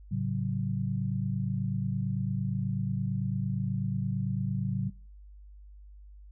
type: chord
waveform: sine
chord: F# minor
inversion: first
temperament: equal with one note detuned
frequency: 110 / 138.59 / 188.12 Hz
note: A2 / C#3 / F#3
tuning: 0 / 0 / +29 cents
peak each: -32 dBFS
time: 0.11-4.9 s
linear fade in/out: 10 ms
effects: noise-tail reverb RT60 0.4 s tail -23 dB re dry + added 50 Hz sine -47 dBFS peak until 6.31 s